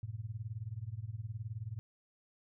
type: tone with tremolo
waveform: sine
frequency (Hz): 110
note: A2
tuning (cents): 0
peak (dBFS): -35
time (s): 0.03-1.79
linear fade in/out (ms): 0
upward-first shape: sine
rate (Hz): 19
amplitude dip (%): 90
effects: none